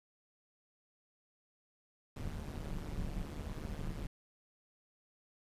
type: noise with amplitude modulation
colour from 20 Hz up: brown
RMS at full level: -37 dBFS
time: 2.16-4.07 s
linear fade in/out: 5 ms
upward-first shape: sine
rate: 149 Hz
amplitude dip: 85%
effects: resampled to 32000 Hz